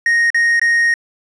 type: tone with dropouts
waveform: triangle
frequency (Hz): 1864.7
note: A#6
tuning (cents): 0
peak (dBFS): -9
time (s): 0.06-0.94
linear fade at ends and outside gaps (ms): 2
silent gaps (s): 0.303-0.345 / 0.596-0.615
effects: resampled to 22050 Hz + 8-bit